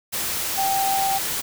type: tone in noise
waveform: sine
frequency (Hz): 780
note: G5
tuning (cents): -9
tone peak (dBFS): -20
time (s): 0.57-1.19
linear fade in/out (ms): 20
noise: white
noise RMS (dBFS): -26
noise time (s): 0.12-1.42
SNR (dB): +3
effects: none